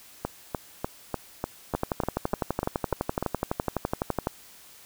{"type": "two click trains", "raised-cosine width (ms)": 1, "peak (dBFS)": [-13, -11], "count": [11, 31], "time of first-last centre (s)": [[0.25, 3.226], [1.75, 4.271]], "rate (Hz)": [3.36, 11.9], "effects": ["white hiss -51 dBFS RMS until 4.85 s"]}